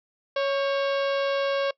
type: harmonic tone with a mistuned harmonic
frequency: 554 Hz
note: C#5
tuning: 1 cent flat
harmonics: 1 / 2 / 3 / 4 / 5 / 6 / 7 / 8 / 9 / 10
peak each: -23 / -32 / -35 / -39 / -37 / -39 / -42 / -43 / -47 / -49 dBFS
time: 0.36-1.71 s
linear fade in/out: 5 ms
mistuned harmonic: 3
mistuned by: -62 cents
effects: noise-tail reverb RT60 0.1 s tail -22 dB re dry